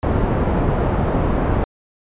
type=low-pass noise; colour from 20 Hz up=pink; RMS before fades=-18 dBFS; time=0.03-1.64 s; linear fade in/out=0 ms; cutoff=860 Hz; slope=12 dB/octave; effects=resampled to 8000 Hz